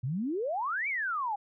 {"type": "exponential two-way sweep", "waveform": "sine", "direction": "up then down", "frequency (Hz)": [116.54, 2351, 789], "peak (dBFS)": -29, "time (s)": [0.03, 1.36], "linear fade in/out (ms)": 10, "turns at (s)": 0.88, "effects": []}